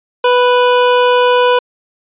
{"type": "tone", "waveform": "25% pulse", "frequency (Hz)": 493.9, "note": "B4", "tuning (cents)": 0, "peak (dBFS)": -4, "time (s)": [0.24, 1.59], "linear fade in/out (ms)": 5, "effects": ["resampled to 8000 Hz"]}